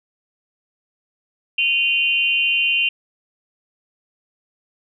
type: tone with amplitude modulation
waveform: sine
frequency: 2773 Hz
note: F7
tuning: 13 cents flat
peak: -11 dBFS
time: 1.58-2.89 s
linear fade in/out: 5 ms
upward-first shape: sine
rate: 295 Hz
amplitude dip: 100%
effects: none